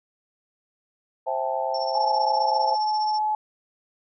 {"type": "chord", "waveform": "sine", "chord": "A minor seventh", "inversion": "first", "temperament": "just", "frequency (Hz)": [528, 660, 792, 880], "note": ["C5", "E5", "G5", "A5"], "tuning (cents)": [16, 2, 18, 0], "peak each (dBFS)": -29, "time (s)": [1.26, 2.76], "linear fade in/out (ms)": 20}
{"type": "tone with tremolo", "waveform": "sine", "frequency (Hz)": 5430, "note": "F8", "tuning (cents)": -50, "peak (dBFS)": -29, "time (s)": [1.74, 3.19], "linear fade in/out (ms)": 5, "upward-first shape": "triangle", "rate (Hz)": 15, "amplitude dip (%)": 90}
{"type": "tone with pitch glide", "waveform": "sine", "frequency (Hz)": [850, 854.9], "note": ["G#5", "G#5"], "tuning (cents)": [40, 50], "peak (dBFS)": -21, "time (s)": [1.95, 3.35], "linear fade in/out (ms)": 2, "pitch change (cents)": 10, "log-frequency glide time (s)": [2.3, 2.55]}
{"effects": []}